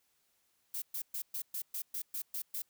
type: noise bursts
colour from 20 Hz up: violet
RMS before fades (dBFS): -38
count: 10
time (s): 0.74-2.62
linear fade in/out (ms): 5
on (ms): 80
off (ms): 120
effects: white hiss -75 dBFS RMS until 2.69 s